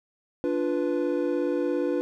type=chord; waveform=triangle; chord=B diminished; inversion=first; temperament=equal with one note detuned; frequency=292 / 349.2 / 493.9 Hz; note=D4 / F4 / B4; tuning=-10 / 0 / 0 cents; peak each=-26 dBFS; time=0.44-2.01 s; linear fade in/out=0 ms; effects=none